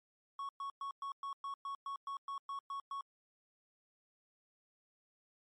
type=tone bursts; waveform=triangle; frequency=1108.7 Hz; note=C#6; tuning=in tune; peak=-37 dBFS; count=13; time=0.39-3.01 s; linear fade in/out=2 ms; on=100 ms; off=110 ms; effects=MP3 48 kbps